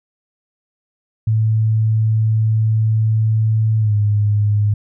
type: tone with pitch glide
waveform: sine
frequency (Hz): 110 to 104.13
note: A2 to G#2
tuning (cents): 0 to +5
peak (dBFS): -12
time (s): 1.27-4.74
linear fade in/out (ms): 5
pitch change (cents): -95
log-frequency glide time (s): 3.79-3.94
effects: none